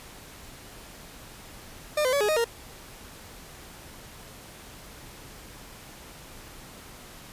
40% pulse tone with pitch steps, 602 / 511 / 567 / 418.2 / 621 / 465.6 Hz, D5 / C5 / C#5 / G#4 / D#5 / A#4, +43 / -41 / +39 / +12 / -3 / -2 cents, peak -21 dBFS, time 1.97-2.444 s, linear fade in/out 5 ms, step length 79 ms, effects pink hiss -46 dBFS RMS until 7.32 s + resampled to 32000 Hz

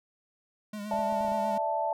square tone with vibrato, 207.7 Hz, G#3, in tune, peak -36 dBFS, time 0.73-1.58 s, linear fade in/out 5 ms, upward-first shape sine, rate 8.4 Hz, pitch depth 43 cents each way
sine chord, D suspended second, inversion none, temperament just, 587.3 / 660.7 / 881 Hz, D5 / E5 / A5, 0 / +4 / +2 cents, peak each -34 / -31 / -29 dBFS, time 0.91-1.93 s, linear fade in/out 2 ms
clicks, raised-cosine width 3 ms, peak -36 dBFS, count 7, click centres 0.938 / 0.991 / 1.125 / 1.209 / 1.249 / 1.282 / 1.319 s
effects none

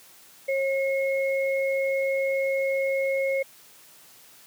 sine tone pair together, 541 / 2166 Hz, C#5 / C#7, -42 / -41 cents, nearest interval 2 octaves, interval 2401 cents, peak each -23 / -30 dBFS, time 0.48-3.43 s, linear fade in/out 10 ms, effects white hiss -52 dBFS RMS until 4.46 s + high-pass 100 Hz 12 dB/octave

